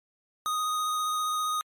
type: tone with vibrato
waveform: square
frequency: 1244.5 Hz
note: D#6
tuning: in tune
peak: -27 dBFS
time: 0.46-1.61 s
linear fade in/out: 0 ms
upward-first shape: sine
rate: 15 Hz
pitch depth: 11 cents each way
effects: MP3 64 kbps